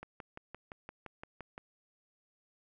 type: click train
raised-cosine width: 0.5 ms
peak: -29 dBFS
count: 10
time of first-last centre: 0.03-1.579 s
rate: 5.81 Hz
effects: none